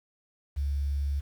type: tone with quantisation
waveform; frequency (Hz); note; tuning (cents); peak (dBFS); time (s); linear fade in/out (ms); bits
sine; 70.5; C#2; +30; -26; 0.56-1.21; 20; 9
effects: none